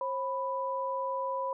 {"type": "tone pair together", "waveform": "sine", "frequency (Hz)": [536.6, 991], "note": ["C5", "B5"], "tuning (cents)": [44, 6], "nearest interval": "major seventh", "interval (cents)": 1062, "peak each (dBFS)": [-34, -32], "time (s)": [0.01, 1.53], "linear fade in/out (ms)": 2, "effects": []}